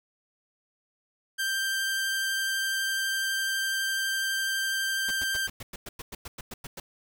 sawtooth tone with vibrato, 1574 Hz, G6, 7 cents sharp, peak -23 dBFS, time 1.38-5.48 s, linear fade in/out 20 ms, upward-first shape triangle, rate 12 Hz, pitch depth 11 cents each way
pink noise bursts, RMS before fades -39 dBFS, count 14, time 5.08-6.8 s, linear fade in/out 5 ms, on 30 ms, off 100 ms
effects none

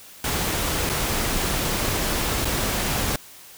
pink noise with dropouts, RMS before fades -24 dBFS, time 0.24-3.16 s, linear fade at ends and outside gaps 2 ms, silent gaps 0.893-0.897 / 2.447-2.453 s, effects white hiss -45 dBFS RMS until 3.57 s

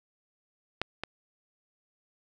clicks, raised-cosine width 0.3 ms, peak -12 / -17 dBFS, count 2, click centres 0.816 / 1.036 s, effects none

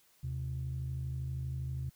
sine tone pair together, 77.1 / 129.67 Hz, D#2 / C3, -15 / -15 cents, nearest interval major sixth, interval 900 cents, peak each -38 / -35 dBFS, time 0.23-1.9 s, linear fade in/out 10 ms, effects tanh soft clip ceiling -29 dBFS + white hiss -67 dBFS RMS until 1.95 s

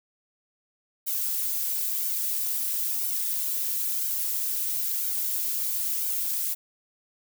violet noise with flanger, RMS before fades -28 dBFS, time 1.06-6.55 s, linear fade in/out 20 ms, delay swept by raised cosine 1.3 to 5.1 ms, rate 1 Hz, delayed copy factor +0.95, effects none

